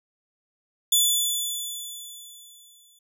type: tone with exponential decay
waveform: 15% pulse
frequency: 3468 Hz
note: A7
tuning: 26 cents flat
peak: -9 dBFS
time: 0.92-2.99 s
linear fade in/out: 5 ms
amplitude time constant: 450 ms
effects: none